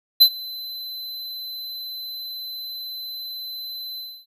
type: tone with ADSR envelope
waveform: square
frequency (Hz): 4041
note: B7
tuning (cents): +39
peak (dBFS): -7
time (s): 0.2-4.26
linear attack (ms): 17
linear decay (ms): 72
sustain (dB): -24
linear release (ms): 280
effects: none